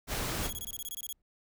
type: noise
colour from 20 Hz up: pink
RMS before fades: -34 dBFS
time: 0.07-0.51 s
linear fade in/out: 50 ms
type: noise with exponential decay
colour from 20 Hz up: brown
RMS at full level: -37 dBFS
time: 0.39-1.22 s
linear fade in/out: 2 ms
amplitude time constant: 180 ms
type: tone bursts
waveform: 5% pulse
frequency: 3322 Hz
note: G#7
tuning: in tune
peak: -28 dBFS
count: 12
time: 0.43-1.127 s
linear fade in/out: 0 ms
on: 37 ms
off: 23 ms
effects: none